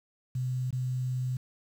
sine tone with dropouts, 127.3 Hz, C3, 47 cents flat, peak -28 dBFS, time 0.35-1.37 s, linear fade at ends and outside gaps 5 ms, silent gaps 0.708-0.726 s, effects 9-bit

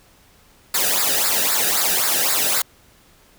white noise with flanger, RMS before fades -19 dBFS, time 0.74-2.62 s, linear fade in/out 5 ms, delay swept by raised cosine 0.32 to 0.95 ms, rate 3.8 Hz, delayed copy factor -0.8, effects pink hiss -53 dBFS RMS until 3.38 s

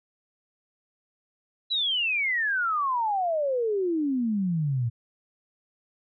sine exponential sweep, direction down, 4006 to 112.7 Hz, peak -23 dBFS, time 1.7-4.9 s, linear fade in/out 20 ms, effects none

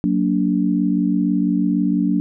sine chord, Gb augmented, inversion none, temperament just, 185 / 231.2 / 289.1 Hz, Gb3 / Bb3 / D4, 0 / -14 / -27 cents, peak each -19 / -21 / -19 dBFS, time 0.04-2.2 s, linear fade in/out 0 ms, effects none

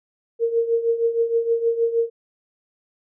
sine tone with tremolo, 462.3 Hz, A#4, 14 cents flat, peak -14 dBFS, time 0.39-2.1 s, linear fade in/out 50 ms, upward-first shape triangle, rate 6.4 Hz, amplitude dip 80%, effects none

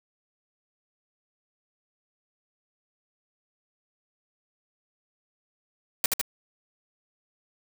white noise with echo, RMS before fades -22 dBFS, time 6.04-6.06 s, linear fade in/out 2 ms, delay 77 ms, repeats 2, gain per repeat -2 dB, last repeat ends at 6.214 s, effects none

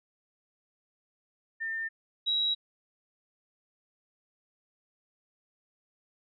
sine tone pair in turn, 1803 / 3863 Hz, A6 / B7, +42 / -39 cents, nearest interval octave + minor second, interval 1319 cents, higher second, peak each -31 / -25 dBFS, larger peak second, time 1.6-1.89 / 2.26-2.55 s, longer neither, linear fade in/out 20 ms, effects none

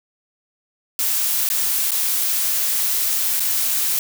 blue noise with dropouts, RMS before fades -20 dBFS, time 0.99-3.99 s, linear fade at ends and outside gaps 1 ms, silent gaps 1.49-1.5 / 1.908-1.917 / 3.397-3.403 s, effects none

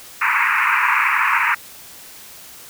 pink band-pass noise, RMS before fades -17 dBFS, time 0.21-1.55 s, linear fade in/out 10 ms, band 920 to 2600 Hz, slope 96 dB/octave, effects white hiss -40 dBFS RMS until 2.69 s

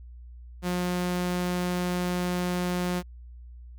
sawtooth tone, 178.7 Hz, F3, 40 cents sharp, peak -22 dBFS, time 0.62-3.03 s, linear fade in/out 50 ms, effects added 60 Hz sine -42 dBFS peak until 3.78 s

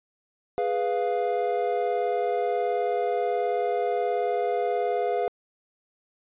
triangle chord, F diminished, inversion first, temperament equal, 415.3 / 493.9 / 698.5 Hz, Ab4 / Cb5 / F5, 0 / 0 / 0 cents, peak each -26 / -26 / -25 dBFS, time 0.58-5.28 s, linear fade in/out 0 ms, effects resampled to 8000 Hz

